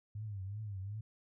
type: tone with vibrato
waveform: sine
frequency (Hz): 101.4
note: G#2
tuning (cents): -41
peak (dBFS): -39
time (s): 0.15-1.01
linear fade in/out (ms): 5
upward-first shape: triangle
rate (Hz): 2.7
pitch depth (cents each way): 150
effects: none